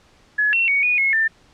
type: tone with pitch steps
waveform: sine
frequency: 1697 / 2716 / 2236 / 2463 / 2173 / 1787 Hz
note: G#6 / F7 / C#7 / D#7 / C#7 / A6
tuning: +37 / -49 / +14 / -18 / -35 / +26 cents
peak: -15 dBFS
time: 0.38-1.28 s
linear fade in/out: 10 ms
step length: 150 ms
effects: pink hiss -54 dBFS RMS until 1.53 s + low-pass 6000 Hz 12 dB/octave